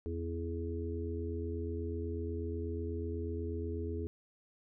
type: harmonic tone with a mistuned harmonic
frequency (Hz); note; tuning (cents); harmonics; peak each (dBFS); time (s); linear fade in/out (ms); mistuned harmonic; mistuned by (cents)
84.1; E2; +35; 1 / 3 / 4 / 5; -37 / -44 / -43 / -41; 0.06-4.07; 0; 4; -21
effects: none